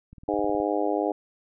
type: click train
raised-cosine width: 5 ms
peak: -33 dBFS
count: 10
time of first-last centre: 0.13-0.601 s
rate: 19.1 Hz
type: harmonic tone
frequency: 102.7 Hz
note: G#2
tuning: 19 cents flat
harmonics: 3 / 4 / 5 / 6 / 7 / 8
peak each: -28 / -29 / -30 / -31 / -31 / -32 dBFS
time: 0.28-1.12 s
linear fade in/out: 5 ms
effects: none